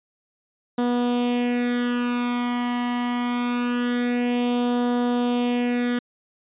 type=tone with flanger; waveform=sawtooth; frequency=243.2 Hz; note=B3; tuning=26 cents flat; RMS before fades=-23 dBFS; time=0.78-5.99 s; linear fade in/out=5 ms; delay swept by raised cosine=0.21 to 1 ms; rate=0.24 Hz; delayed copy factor=+0.75; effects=resampled to 8000 Hz